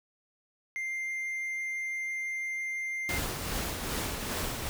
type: tone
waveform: triangle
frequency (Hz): 2098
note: C7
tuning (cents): +4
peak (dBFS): -30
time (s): 0.76-3.18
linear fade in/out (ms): 0
type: noise with tremolo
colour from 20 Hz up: pink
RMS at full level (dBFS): -32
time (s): 3.09-4.69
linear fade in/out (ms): 0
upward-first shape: triangle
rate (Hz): 2.5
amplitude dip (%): 45
effects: none